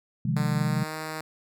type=chord; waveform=sine; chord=F minor seventh; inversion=second; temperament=equal; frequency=130.81 / 155.56 / 174.61 / 207.7 Hz; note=C3 / Eb3 / F3 / Ab3; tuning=0 / 0 / 0 / 0 cents; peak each=-27 / -28 / -30 / -30 dBFS; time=0.25-0.84 s; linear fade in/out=5 ms
type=tone with pitch glide; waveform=5% pulse; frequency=150.5 to 156.8 Hz; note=D3 to D#3; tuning=+43 to +14 cents; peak=-21 dBFS; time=0.36-1.21 s; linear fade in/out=5 ms; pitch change=+71 cents; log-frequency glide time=0.55-0.95 s
effects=none